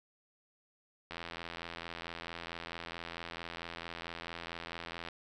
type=click train; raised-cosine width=0.3 ms; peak=-25 dBFS; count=337; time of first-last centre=1.11-5.086 s; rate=84.5 Hz; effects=none